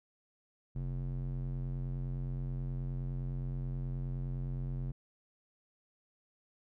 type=tone with band-pass filter; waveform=square; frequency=44.78 Hz; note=F1; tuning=44 cents sharp; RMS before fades=-37 dBFS; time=0.75-4.92 s; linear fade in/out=10 ms; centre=120 Hz; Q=1.7; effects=none